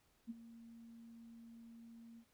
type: tone with ADSR envelope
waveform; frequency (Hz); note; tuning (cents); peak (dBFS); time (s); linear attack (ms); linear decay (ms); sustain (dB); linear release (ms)
sine; 230.5; A#3; -19; -40; 0.27-2.25; 32; 25; -14; 65
effects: pink hiss -75 dBFS RMS until 2.33 s